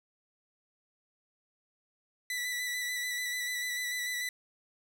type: tone with vibrato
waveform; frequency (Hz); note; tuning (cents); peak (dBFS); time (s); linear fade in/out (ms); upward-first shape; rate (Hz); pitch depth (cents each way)
sawtooth; 1975.5; B6; 0; -29; 2.3-4.29; 2; square; 6.8; 19
effects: none